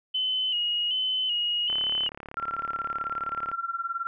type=tone with vibrato; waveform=sine; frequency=2960 Hz; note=F#7; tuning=in tune; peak=-24 dBFS; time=0.14-2.09 s; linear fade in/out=10 ms; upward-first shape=square; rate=1.3 Hz; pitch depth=45 cents each way
type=click train; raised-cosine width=0.5 ms; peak=-24 dBFS; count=66; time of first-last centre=1.7-3.516 s; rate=35.8 Hz
type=tone with tremolo; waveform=sine; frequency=1365 Hz; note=F6; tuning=40 cents flat; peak=-25 dBFS; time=2.37-4.07 s; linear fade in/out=0 ms; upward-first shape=sine; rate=19 Hz; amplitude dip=85%
effects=none